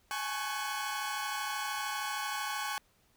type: tone cluster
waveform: sawtooth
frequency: 826 / 859 / 1105 / 1508 Hz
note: G#5 / A5 / C#6 / F#6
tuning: -10 / -42 / -6 / +32 cents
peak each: -36 / -38 / -34 / -36 dBFS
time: 0.11-2.78 s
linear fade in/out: 0 ms
effects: pink hiss -69 dBFS RMS until 3.16 s